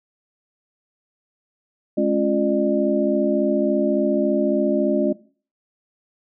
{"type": "tone cluster", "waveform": "sine", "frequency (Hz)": [211.1, 274.6, 349.1, 601], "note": ["G#3", "C#4", "F4", "D5"], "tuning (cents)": [29, -16, -1, 40], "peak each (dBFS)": -22, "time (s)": [1.97, 5.13], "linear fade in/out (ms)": 10, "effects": ["noise-tail reverb RT60 0.4 s tail -18 dB re dry"]}